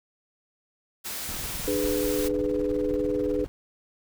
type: noise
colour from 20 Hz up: white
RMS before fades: -34 dBFS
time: 1.04-2.29 s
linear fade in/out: 20 ms
type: noise with tremolo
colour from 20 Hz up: brown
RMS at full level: -35 dBFS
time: 1.29-3.48 s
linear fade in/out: 0 ms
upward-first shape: square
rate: 20 Hz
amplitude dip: 65%
type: chord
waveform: sine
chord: G# diminished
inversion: second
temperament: just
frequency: 299 / 415.3 / 498.4 Hz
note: D4 / G#4 / B4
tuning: +31 / 0 / +16 cents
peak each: -28 dBFS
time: 1.67-3.45 s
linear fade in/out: 10 ms
effects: none